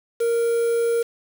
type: tone with quantisation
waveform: triangle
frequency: 466 Hz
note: A#4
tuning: 1 cent flat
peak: -16 dBFS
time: 0.2-1.03 s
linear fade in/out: 10 ms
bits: 6
effects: none